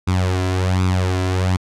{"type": "tone with flanger", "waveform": "sawtooth", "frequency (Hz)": 92.4, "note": "F#2", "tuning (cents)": -2, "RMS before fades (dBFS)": -18, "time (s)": [0.07, 1.57], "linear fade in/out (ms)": 10, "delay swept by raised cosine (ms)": [0.81, 3.01], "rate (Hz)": 1.3, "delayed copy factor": 0.7, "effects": ["low-pass 8000 Hz 12 dB/octave"]}